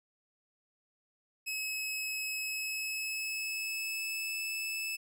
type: tone with pitch glide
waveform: sawtooth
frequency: 2571 to 2619 Hz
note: E7 to E7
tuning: -44 to -12 cents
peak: -31 dBFS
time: 1.46-4.97 s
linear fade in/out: 20 ms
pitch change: +32 cents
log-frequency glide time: 2.39-4.42 s
effects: none